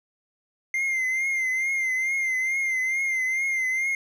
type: tone with vibrato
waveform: triangle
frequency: 2093 Hz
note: C7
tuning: in tune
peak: -21 dBFS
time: 0.74-3.95 s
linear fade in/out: 2 ms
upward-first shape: triangle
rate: 2.3 Hz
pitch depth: 60 cents each way
effects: none